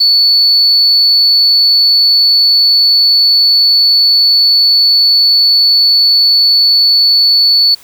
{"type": "tone", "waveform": "sine", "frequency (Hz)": 4450, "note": "C#8", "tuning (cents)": 6, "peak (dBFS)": -4, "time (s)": [0, 7.75], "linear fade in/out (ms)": 10, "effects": ["tanh soft clip ceiling -1 dBFS", "white hiss -40 dBFS RMS until 7.83 s"]}